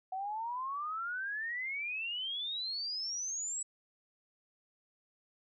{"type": "exponential sweep", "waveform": "sine", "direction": "up", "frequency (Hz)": [740, 7902], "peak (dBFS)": -35, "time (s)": [0.12, 3.63], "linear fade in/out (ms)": 5, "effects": []}